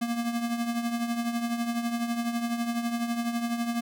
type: tone with tremolo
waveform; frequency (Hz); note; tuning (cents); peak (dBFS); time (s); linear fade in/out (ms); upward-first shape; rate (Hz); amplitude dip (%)
square; 235; A#3; +14; -25; 0.01-3.81; 10; triangle; 12; 65
effects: none